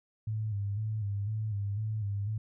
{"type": "tone with vibrato", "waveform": "sine", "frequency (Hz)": 104.6, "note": "G#2", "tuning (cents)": 13, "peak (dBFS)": -30, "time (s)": [0.27, 2.38], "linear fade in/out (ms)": 5, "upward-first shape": "square", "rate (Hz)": 2, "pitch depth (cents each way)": 65, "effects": []}